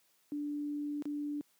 sine tone with dropouts, 292.7 Hz, D4, 6 cents flat, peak -34 dBFS, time 0.32-1.41 s, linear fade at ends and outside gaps 0 ms, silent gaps 1.023-1.055 s, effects white hiss -71 dBFS RMS until 1.59 s + high-pass 150 Hz 12 dB/octave

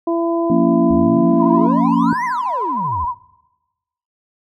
harmonic tone, 335.7 Hz, E4, 32 cents sharp, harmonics 1 / 2 / 3, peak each -16 / -22 / -26 dBFS, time 0.07-1.67 s, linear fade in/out 5 ms
sine chord, Bb minor, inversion second, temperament just, 174.81 / 233.1 / 279.7 Hz, F3 / Bb3 / Db4, +2 / 0 / +16 cents, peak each -19 / -16 / -16 dBFS, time 0.5-2.13 s, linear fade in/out 2 ms
triangle exponential two-way sweep, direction up then down, 67.4 to 2093 to 67.4 Hz, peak -23 dBFS, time 0.9-3.05 s, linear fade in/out 5 ms, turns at 2.25 s
sine tone with vibrato, 987.8 Hz, B5, in tune, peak -18 dBFS, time 1.38-3.15 s, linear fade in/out 50 ms, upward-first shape sine, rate 13 Hz, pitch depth 78 cents each way
effects noise-tail reverb RT60 1.0 s tail -19 dB re dry

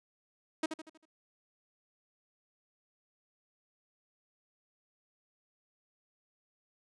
sawtooth tone with echo, 316.6 Hz, D#4, 30 cents sharp, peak -25 dBFS, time 0.63-0.66 s, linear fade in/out 5 ms, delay 79 ms, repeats 5, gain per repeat -7 dB, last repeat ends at 1.055 s, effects resampled to 22050 Hz

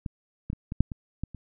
clicks, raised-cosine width 5 ms, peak -19 / -18 / -22 / -20 / -7 / -22 / -18 / -28 dBFS, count 8, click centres 0.062 / 0.501 / 0.531 / 0.721 / 0.806 / 0.918 / 1.236 / 1.347 s, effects none

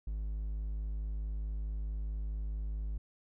triangle tone, 52.3 Hz, G#1, 13 cents sharp, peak -32 dBFS, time 0.07-2.98 s, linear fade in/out 5 ms, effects none

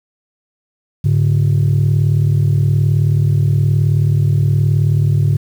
sine tone pair together, 103.99 / 142.9 Hz, G#2 / D3, +3 / -47 cents, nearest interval tritone, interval 550 cents, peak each -11 dBFS, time 1.04-5.37 s, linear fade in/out 10 ms, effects tanh soft clip ceiling -7 dBFS + 7-bit

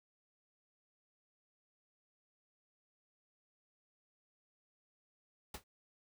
pink noise with exponential decay, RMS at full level -40 dBFS, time 5.54-5.64 s, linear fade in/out 5 ms, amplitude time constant 21 ms, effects none

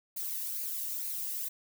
violet noise with flanger, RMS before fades -36 dBFS, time 0.16-1.49 s, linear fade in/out 10 ms, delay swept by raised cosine 0.44 to 1.1 ms, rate 2.2 Hz, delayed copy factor +0.5, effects none

